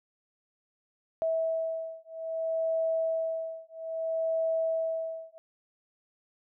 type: beating tone pair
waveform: sine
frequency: 650 / 650.61 Hz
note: E5 / E5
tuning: -24 / -23 cents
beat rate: 0.61 Hz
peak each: -31 dBFS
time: 1.22-5.38 s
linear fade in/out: 0 ms
effects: none